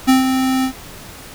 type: tone with ADSR envelope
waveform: square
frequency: 261.4 Hz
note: C4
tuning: 1 cent flat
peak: -8 dBFS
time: 0.07-0.73 s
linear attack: 22 ms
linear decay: 140 ms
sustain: -7 dB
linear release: 89 ms
effects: pink hiss -36 dBFS RMS until 1.34 s